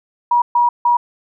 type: tone bursts at uneven times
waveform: sine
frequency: 960 Hz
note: B5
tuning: 49 cents flat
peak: -10 dBFS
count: 3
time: 0.31-0.42 / 0.55-0.69 / 0.85-0.97 s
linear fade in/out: 5 ms
effects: none